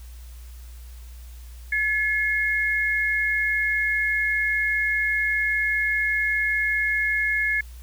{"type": "tone pair together", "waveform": "sine", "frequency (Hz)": [1711, 2156], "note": ["A6", "C#7"], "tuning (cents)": [-49, -49], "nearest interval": "major third", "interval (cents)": 400, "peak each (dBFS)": -23, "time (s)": [1.72, 7.61], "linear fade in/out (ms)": 5, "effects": ["added 60 Hz sine -38 dBFS peak until 7.82 s", "white hiss -53 dBFS RMS until 7.82 s"]}